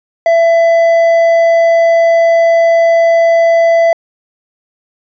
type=tone with hard clipping; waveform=sine; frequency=668 Hz; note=E5; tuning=23 cents sharp; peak=-7 dBFS; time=0.26-3.93 s; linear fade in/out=2 ms; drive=5 dB; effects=resampled to 16000 Hz